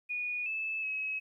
sine tone with pitch steps, 2458 / 2618 / 2562 Hz, D#7 / E7 / E7, -22 / -13 / -50 cents, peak -32 dBFS, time 0.09-1.2 s, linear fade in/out 20 ms, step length 370 ms, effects 12-bit

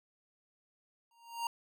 square tone with exponential growth, 932.3 Hz, A#5, in tune, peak -31 dBFS, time 1.11-1.47 s, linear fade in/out 2 ms, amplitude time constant 77 ms, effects none

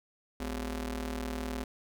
sawtooth ring-modulated tone, 155.56 Hz, D#3, in tune, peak -27 dBFS, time 0.4-1.64 s, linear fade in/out 5 ms, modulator 97.6 Hz, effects none

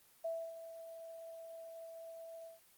sine tone with ADSR envelope, 659.3 Hz, E5, in tune, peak -35 dBFS, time 0.24-2.6 s, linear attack 11 ms, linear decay 280 ms, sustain -12 dB, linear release 150 ms, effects white hiss -66 dBFS RMS until 2.77 s + Opus 24 kbps

